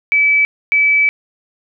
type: tone pair in turn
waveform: sine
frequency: 2300 / 2300 Hz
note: D7 / D7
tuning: -37 / -37 cents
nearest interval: unison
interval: 0 cents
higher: neither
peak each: -9 dBFS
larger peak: neither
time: 0.12-0.45 / 0.72-1.09 s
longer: second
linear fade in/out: 0 ms
effects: none